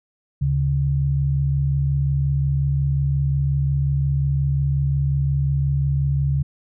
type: tone pair together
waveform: sine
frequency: 73.9 / 139.5 Hz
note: D2 / C#3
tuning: +11 / +11 cents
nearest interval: major seventh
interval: 1100 cents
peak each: -23 / -18 dBFS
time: 0.41-6.43 s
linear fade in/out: 10 ms
effects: none